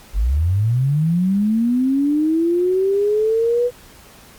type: linear sweep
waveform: sine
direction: up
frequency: 44.3 to 493.9 Hz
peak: -14 dBFS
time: 0.13-3.71 s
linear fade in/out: 50 ms
effects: pink hiss -45 dBFS RMS until 4.38 s + Opus 48 kbps